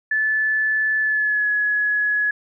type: tone with pitch glide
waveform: sine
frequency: 1739 to 1688.5 Hz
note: A6 to G#6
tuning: -21 to +28 cents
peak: -17 dBFS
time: 0.11-2.31 s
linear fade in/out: 5 ms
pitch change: -51 cents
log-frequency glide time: 1.01-1.48 s
effects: none